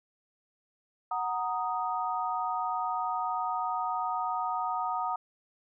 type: chord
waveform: sine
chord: D# minor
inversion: first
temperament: equal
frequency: 740 / 932.3 / 1244.5 Hz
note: F#5 / A#5 / D#6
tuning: 0 / 0 / 0 cents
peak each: -33 dBFS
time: 1.11-5.16 s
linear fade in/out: 5 ms
effects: none